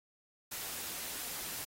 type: noise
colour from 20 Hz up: white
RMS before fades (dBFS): -41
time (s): 0.51-1.65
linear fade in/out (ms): 10
effects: AAC 48 kbps